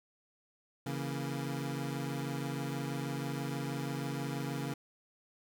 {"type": "chord", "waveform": "25% pulse", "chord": "A# diminished", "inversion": "first", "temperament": "equal", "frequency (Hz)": [138.59, 164.81, 233.1], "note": ["C#3", "E3", "A#3"], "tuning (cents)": [0, 0, 0], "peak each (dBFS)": [-33, -38, -39], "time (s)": [0.86, 4.74], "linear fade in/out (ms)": 5, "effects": []}